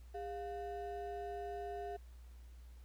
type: ring-modulated tone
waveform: triangle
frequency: 554.4 Hz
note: C#5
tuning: in tune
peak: -36 dBFS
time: 0.14-1.97 s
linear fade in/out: 10 ms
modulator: 149 Hz
effects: added 60 Hz sine -52 dBFS peak until 2.84 s + pink hiss -70 dBFS RMS until 2.84 s